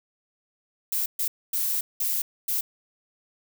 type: noise bursts at uneven times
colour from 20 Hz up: violet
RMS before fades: -26 dBFS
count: 5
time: 0.92-1.06 / 1.19-1.28 / 1.53-1.81 / 2-2.22 / 2.48-2.61 s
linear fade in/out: 5 ms
effects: none